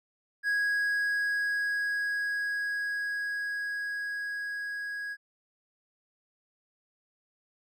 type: tone with level ramp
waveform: triangle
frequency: 1655 Hz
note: G#6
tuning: 6 cents flat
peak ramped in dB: -23 to -32 dBFS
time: 0.43-5.17 s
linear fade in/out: 50 ms
effects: none